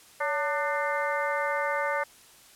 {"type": "harmonic tone with a mistuned harmonic", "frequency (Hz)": 298.8, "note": "D4", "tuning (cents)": 30, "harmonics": [2, 3, 4, 5, 6, 7], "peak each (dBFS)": [-30, -32, -33, -34, -35, -35], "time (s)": [0.2, 2.04], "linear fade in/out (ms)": 10, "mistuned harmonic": 2, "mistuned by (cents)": -92, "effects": ["white hiss -54 dBFS RMS until 2.55 s", "low-pass 12000 Hz 12 dB/octave"]}